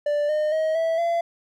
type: tone with pitch steps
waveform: triangle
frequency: 587.3 / 609.1 / 631.6 / 655 / 679.3 Hz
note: D5 / D#5 / D#5 / E5 / F5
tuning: 0 / -37 / +26 / -11 / -48 cents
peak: -18 dBFS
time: 0.06-1.21 s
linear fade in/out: 5 ms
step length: 230 ms
effects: none

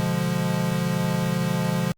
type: chord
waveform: square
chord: B diminished seventh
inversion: none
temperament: equal with one note detuned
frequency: 124.98 / 146.83 / 174.61 / 207.7 Hz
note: B2 / D3 / F3 / Ab3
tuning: +21 / 0 / 0 / 0 cents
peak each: -30 / -29 / -25 / -31 dBFS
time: 0-1.92 s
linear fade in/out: 0 ms
effects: Opus 48 kbps

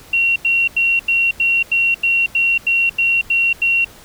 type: tone bursts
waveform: sine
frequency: 2741 Hz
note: F7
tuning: 33 cents flat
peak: -12 dBFS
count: 12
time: 0.13-3.847 s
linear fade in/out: 5 ms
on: 230 ms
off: 87 ms
effects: pink hiss -42 dBFS RMS until 4.04 s

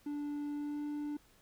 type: tone with pitch glide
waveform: triangle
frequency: 291.9 to 294.6 Hz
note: D4 to D4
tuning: -10 to +6 cents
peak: -34 dBFS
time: 0.06-1.17 s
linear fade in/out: 5 ms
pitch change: +16 cents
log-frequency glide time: 0.53-0.85 s
effects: pink hiss -66 dBFS RMS until 1.41 s

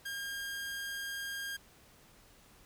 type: tone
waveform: sawtooth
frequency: 1613 Hz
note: G6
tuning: 49 cents sharp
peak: -34 dBFS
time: 0.05-1.57 s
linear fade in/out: 10 ms
effects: pink hiss -61 dBFS RMS until 2.65 s

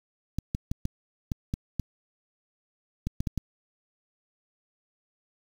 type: clicks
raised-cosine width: 5 ms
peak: -16 dBFS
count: 11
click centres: 0.386 / 0.549 / 0.715 / 0.854 / 1.318 / 1.539 / 1.797 / 3.07 / 3.205 / 3.272 / 3.377 s
effects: 7-bit

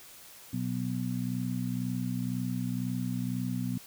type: harmonic tone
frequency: 62 Hz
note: B1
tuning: 7 cents sharp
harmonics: 2 / 3 / 4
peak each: -34 / -34 / -34 dBFS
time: 0.53-3.78 s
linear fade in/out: 5 ms
effects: white hiss -51 dBFS RMS until 3.86 s

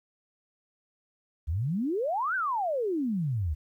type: exponential two-way sweep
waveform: sine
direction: up then down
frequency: 69.8 to 1581 to 69.8 Hz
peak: -26 dBFS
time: 1.47-3.55 s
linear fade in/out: 20 ms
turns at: 2.35 s
effects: 11-bit

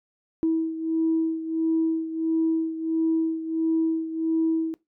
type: beating tone pair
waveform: sine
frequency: 323.5 / 325 Hz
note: E4 / E4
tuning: -32 / -24 cents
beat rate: 1.5 Hz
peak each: -22 / -27 dBFS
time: 0.43-4.74 s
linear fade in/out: 0 ms
effects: noise-tail reverb RT60 0.2 s tail -21 dB re dry + tanh soft clip ceiling -14 dBFS

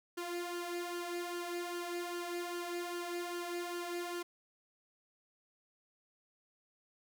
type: tone with flanger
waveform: sawtooth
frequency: 349.2 Hz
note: F4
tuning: in tune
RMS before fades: -40 dBFS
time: 0.17-4.23 s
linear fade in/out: 10 ms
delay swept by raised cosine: 0.65 to 2.45 ms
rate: 2.5 Hz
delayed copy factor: +0.6
effects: none

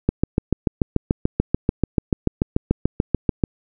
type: click train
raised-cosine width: 3 ms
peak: -3 dBFS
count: 24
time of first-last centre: 0.09-3.438 s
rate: 6.87 Hz
effects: none

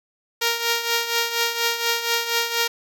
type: tone with tremolo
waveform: 5% pulse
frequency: 466.2 Hz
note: A#4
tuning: in tune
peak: -6 dBFS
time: 0.41-2.68 s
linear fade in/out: 10 ms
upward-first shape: triangle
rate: 4.2 Hz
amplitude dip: 70%
effects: none

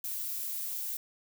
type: noise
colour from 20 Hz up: violet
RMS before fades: -36 dBFS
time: 0.04-0.97 s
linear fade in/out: 2 ms
effects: none

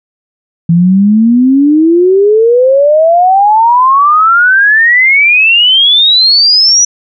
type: exponential sweep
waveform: sine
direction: up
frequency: 164.81 to 5920 Hz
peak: -3 dBFS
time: 0.69-6.85 s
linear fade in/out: 5 ms
effects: none

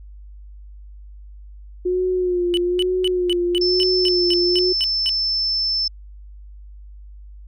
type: tone with vibrato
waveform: sine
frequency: 359.3 Hz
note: F4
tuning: 49 cents sharp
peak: -17 dBFS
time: 1.85-4.73 s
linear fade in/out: 10 ms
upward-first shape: sine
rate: 1.1 Hz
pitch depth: 44 cents each way
type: tone bursts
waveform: triangle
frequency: 2977 Hz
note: F#7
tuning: 10 cents sharp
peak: -18 dBFS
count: 11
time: 2.54-5.092 s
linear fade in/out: 0 ms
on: 32 ms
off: 220 ms
type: tone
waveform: sine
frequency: 5290 Hz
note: E8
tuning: 5 cents sharp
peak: -18 dBFS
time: 3.61-5.88 s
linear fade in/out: 5 ms
effects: added 50 Hz sine -37 dBFS peak until 7.47 s

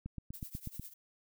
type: click train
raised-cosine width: 5 ms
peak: -28 dBFS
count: 7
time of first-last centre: 0.06-0.796 s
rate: 8.15 Hz
type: noise with tremolo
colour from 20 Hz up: violet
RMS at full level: -46 dBFS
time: 0.33-0.94 s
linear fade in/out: 10 ms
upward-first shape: triangle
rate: 10 Hz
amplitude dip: 90%
effects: none

